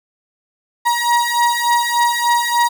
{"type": "beating tone pair", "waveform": "35% pulse", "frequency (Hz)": [950, 953.4], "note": ["A#5", "A#5"], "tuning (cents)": [33, 39], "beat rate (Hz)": 3.4, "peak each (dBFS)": -15, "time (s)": [0.85, 2.69], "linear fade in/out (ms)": 20, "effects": []}